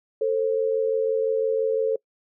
sine tone pair together, 445.4 / 531.3 Hz, A4 / C5, +21 / +26 cents, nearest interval minor third, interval 305 cents, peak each -21 / -25 dBFS, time 0.21-1.96 s, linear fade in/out 5 ms, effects noise-tail reverb RT60 0.1 s tail -24 dB re dry

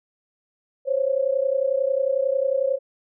sine tone pair together, 523.3 / 554.4 Hz, C5 / C#5, 0 / 0 cents, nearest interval minor second, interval 100 cents, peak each -22 dBFS, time 0.85-2.79 s, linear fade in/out 50 ms, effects none

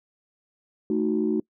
sine chord, D# diminished, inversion second, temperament equal, 220 / 311.1 / 370 Hz, A3 / D#4 / F#4, 0 / 0 / 0 cents, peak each -25 dBFS, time 0.9-1.4 s, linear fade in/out 2 ms, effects noise-tail reverb RT60 0.1 s tail -25 dB re dry + tanh soft clip ceiling -13 dBFS

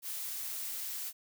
blue noise, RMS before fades -39 dBFS, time 0.02-1.13 s, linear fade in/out 50 ms, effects none

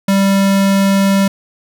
square tone, 196 Hz, G3, in tune, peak -10 dBFS, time 0.08-1.28 s, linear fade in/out 5 ms, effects none

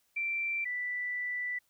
sine tone pair in turn, 2349 / 1975.3 Hz, D7 / B6, 0 / 0 cents, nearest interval minor third, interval 300 cents, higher first, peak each -30 / -32 dBFS, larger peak first, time 0.16-0.65 / 0.65-1.59 s, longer second, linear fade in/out 10 ms, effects white hiss -73 dBFS RMS until 1.69 s

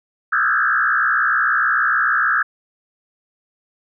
sine tone with frequency modulation, 1480 Hz, F#6, in tune, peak -14 dBFS, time 0.32-2.43 s, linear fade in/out 10 ms, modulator 63.3 Hz, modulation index 3.5, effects none

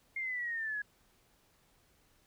sine exponential sweep, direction down, 2137 to 1661.2 Hz, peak -34 dBFS, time 0.16-0.82 s, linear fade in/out 5 ms, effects pink hiss -69 dBFS RMS until 2.26 s

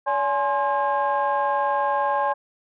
sine tone cluster, 570 / 839 / 1057 / 1618 Hz, C#5 / G#5 / C6 / G#6, +48 / +17 / +17 / -46 cents, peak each -25 / -22 / -24 / -31 dBFS, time 0.06-2.34 s, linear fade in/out 20 ms, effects tanh soft clip ceiling -12 dBFS

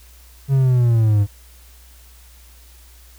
triangle linear sweep, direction down, 138.59 to 99 Hz, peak -10 dBFS, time 0.48-1.27 s, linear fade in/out 50 ms, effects added 60 Hz sine -44 dBFS peak until 3.18 s + white hiss -50 dBFS RMS until 3.18 s

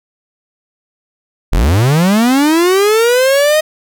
45% pulse linear sweep, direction up, 31.04 to 628 Hz, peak -8 dBFS, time 1.52-3.61 s, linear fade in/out 10 ms, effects none

